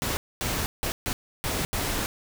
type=noise bursts at uneven times; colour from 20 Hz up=pink; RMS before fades=-28 dBFS; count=6; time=0.02-0.17 / 0.41-0.66 / 0.83-0.92 / 1.06-1.13 / 1.44-1.65 / 1.73-2.06 s; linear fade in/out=0 ms; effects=none